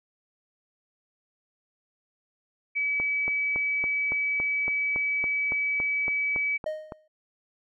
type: tone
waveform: sine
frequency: 2287 Hz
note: D7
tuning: 47 cents flat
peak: -24 dBFS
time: 2.75-6.58 s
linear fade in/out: 20 ms
type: click train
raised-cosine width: 1 ms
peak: -21 dBFS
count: 15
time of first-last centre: 3-6.922 s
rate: 3.57 Hz
type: tone with exponential decay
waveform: triangle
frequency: 620 Hz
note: D#5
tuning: 6 cents flat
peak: -23 dBFS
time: 6.66-7.08 s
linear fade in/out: 5 ms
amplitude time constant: 91 ms
effects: none